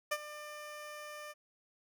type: tone with ADSR envelope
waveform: 15% pulse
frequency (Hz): 598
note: D5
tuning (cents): +31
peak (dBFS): -23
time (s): 0.11-1.34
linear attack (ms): 11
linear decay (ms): 49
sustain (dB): -15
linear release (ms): 33
effects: none

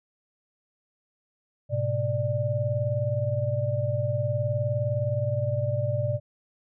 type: tone cluster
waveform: sine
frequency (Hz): 107.4 / 126.9 / 591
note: A2 / B2 / D5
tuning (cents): -41 / +47 / +11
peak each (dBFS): -28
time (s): 1.69-6.2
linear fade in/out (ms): 50
effects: none

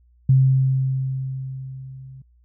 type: tone with level ramp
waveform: sine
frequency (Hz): 132.3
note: C3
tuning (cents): +20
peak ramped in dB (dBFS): -10 to -38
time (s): 0.29-2.22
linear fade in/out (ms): 5
effects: added 60 Hz sine -53 dBFS peak until 2.44 s

